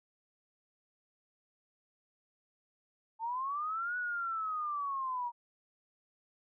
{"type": "linear two-way sweep", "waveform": "sine", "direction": "up then down", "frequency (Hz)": [880, 1480, 943], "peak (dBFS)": -33, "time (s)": [3.19, 5.32], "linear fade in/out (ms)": 50, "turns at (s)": 3.97, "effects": []}